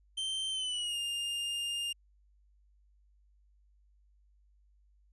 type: tone with pitch glide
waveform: 45% pulse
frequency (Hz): 3121 to 2813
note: G7 to F7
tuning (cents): -8 to +12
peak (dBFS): -33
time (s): 0.17-1.93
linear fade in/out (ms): 10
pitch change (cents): -180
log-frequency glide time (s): 0.5-0.99
effects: added 50 Hz sine -63 dBFS peak until 5.12 s + resampled to 24000 Hz